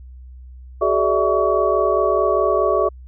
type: tone cluster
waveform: sine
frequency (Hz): 380.1 / 424.9 / 586 / 654 / 1129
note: F#4 / G#4 / D5 / E5 / C#6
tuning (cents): +47 / +40 / -4 / -14 / +31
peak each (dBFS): -21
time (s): 0.81-2.89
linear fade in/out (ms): 10
effects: added 63 Hz sine -36 dBFS peak until 3.07 s